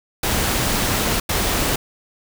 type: noise bursts at uneven times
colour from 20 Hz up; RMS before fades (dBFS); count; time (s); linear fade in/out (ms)
pink; -20; 2; 0.23-1.2 / 1.29-1.76; 5
effects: none